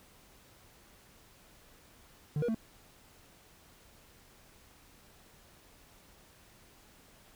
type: tone with pitch steps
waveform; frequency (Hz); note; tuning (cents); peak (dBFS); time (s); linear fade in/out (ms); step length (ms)
triangle; 148.8 / 478.2 / 223.1; D3 / A#4 / A3; +23 / +44 / +24; -27; 2.36-2.546; 2; 62
effects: pink hiss -60 dBFS RMS until 7.35 s